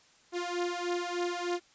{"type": "beating tone pair", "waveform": "sawtooth", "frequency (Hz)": [349.7, 353], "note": ["F4", "F4"], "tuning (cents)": [2, 19], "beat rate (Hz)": 3.3, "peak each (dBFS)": -30, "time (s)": [0.32, 1.6], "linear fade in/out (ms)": 50, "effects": ["white hiss -62 dBFS RMS until 1.74 s", "resampled to 16000 Hz"]}